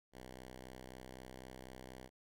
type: tone with pitch glide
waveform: 5% pulse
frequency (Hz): 63.6 to 64.15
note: C2 to C2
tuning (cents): -48 to -34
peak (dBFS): -39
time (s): 0.12-2.1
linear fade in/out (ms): 50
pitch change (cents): +14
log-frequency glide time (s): 0.26-1.57
effects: none